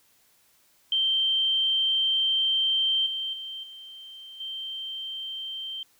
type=tone with level steps; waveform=sine; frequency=3134 Hz; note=G7; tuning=1 cent flat; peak=-21 / -28 / -34 / -41 / -32 dBFS; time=0.92-5.83 s; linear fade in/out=2 ms; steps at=3.06 / 3.33 / 3.63 / 4.4 s; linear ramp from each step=5 ms; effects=white hiss -63 dBFS RMS until 5.99 s